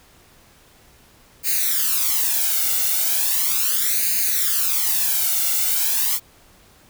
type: noise with flanger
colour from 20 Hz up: blue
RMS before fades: -20 dBFS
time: 1.43-6.2 s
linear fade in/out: 50 ms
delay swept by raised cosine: 0.44 to 1.42 ms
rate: 0.37 Hz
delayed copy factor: +0.85
effects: pink hiss -52 dBFS RMS until 6.89 s